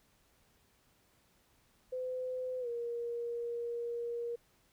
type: tone with pitch glide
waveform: sine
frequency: 509 to 472.2 Hz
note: C5 to A#4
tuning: -48 to +22 cents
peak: -35 dBFS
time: 1.92-4.36 s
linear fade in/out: 10 ms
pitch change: -130 cents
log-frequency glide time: 2.6-2.68 s
effects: pink hiss -70 dBFS RMS until 4.72 s